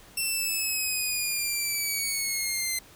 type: linear sweep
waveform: 10% pulse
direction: down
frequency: 2700 to 2062 Hz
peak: -18 dBFS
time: 0.17-2.79 s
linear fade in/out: 5 ms
effects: pink hiss -52 dBFS RMS until 2.95 s